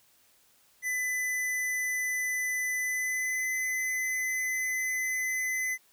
square tone with pitch glide, 2004 to 2026 Hz, B6 to B6, +25 to +44 cents, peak -29 dBFS, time 0.82-5.78 s, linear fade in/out 50 ms, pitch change +19 cents, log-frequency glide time 2.8-3.53 s, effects white hiss -64 dBFS RMS until 5.92 s

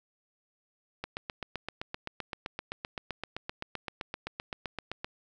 click train, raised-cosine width 0.3 ms, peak -19 dBFS, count 32, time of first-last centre 1.04-5.045 s, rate 7.74 Hz, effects none

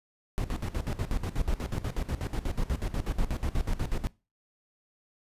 brown noise with tremolo, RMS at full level -28 dBFS, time 0.38-4.07 s, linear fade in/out 0 ms, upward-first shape square, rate 8.2 Hz, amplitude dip 80%, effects noise-tail reverb RT60 0.3 s tail -23 dB re dry + resampled to 32000 Hz

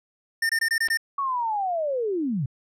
square tone bursts, 1812 Hz, A#6, 50 cents flat, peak -21 dBFS, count 6, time 0.42-0.973 s, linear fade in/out 5 ms, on 73 ms, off 23 ms
clicks, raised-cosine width 0.3 ms, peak -24 dBFS, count 2, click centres 0.884 / 0.887 s
sine linear sweep, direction down, 1133 to 116.54 Hz, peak -23 dBFS, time 1.18-2.46 s, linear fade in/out 5 ms
effects low-pass 12000 Hz 12 dB/octave

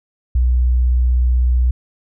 sine tone with vibrato, 61.74 Hz, B1, in tune, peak -11 dBFS, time 0.35-1.71 s, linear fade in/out 5 ms, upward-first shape sine, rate 16 Hz, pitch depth 9 cents each way, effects none

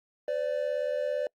triangle tone pair together, 508 / 585.8 Hz, B4 / D5, +49 / -5 cents, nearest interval major second, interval 246 cents, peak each -30 / -27 dBFS, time 0.28-1.27 s, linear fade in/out 2 ms, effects noise-tail reverb RT60 0.1 s tail -26 dB re dry + Opus 48 kbps

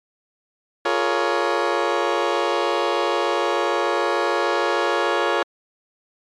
20% pulse chord, Bb minor seventh, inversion second, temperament just, 349.6 / 419.5 / 466.2 / 559.4 Hz, F4 / Ab4 / Bb4 / Db5, +2 / +17 / 0 / +16 cents, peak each -19 / -20 / -20 / -18 dBFS, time 0.85-5.43 s, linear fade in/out 5 ms, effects low-pass 4000 Hz 12 dB/octave + MP3 64 kbps

